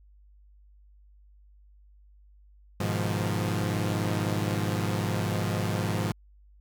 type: chord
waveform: sawtooth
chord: F half-diminished seventh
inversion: first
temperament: equal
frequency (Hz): 103.83 / 123.47 / 155.56 / 174.61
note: Ab2 / Cb3 / Eb3 / F3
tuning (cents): 0 / 0 / 0 / 0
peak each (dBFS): -25 / -30 / -31 / -28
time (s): 2.8-6.12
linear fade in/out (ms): 5
effects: added 50 Hz sine -53 dBFS peak until 6.6 s